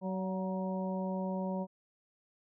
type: harmonic tone with a mistuned harmonic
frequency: 188.4 Hz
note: F#3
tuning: 32 cents sharp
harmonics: 1 / 2 / 3 / 4 / 5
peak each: -34 / -44 / -39 / -47 / -43 dBFS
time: 0.01-1.67 s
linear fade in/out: 50 ms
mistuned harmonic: 4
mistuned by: -45 cents
effects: none